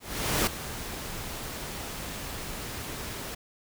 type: noise with ADSR envelope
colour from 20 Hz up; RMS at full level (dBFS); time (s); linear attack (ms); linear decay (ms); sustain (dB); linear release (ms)
pink; -24; 0-3.35; 470; 4; -13; 9
effects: none